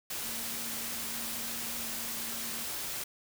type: tone in noise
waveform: sine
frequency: 230 Hz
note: A#3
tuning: 23 cents flat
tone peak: -48 dBFS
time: 0.23-2.64 s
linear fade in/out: 5 ms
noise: white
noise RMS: -37 dBFS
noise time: 0.1-3.04 s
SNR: -14 dB
effects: none